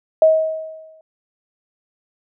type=tone with exponential decay; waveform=sine; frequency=635 Hz; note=D#5; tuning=35 cents sharp; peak=-6 dBFS; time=0.22-1.01 s; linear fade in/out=2 ms; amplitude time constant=170 ms; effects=none